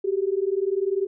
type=tone pair together; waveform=sine; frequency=380 / 400.2 Hz; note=F#4 / G4; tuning=+46 / +36 cents; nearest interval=minor second; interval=90 cents; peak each=-24 dBFS; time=0.04-1.07 s; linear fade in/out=10 ms; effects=none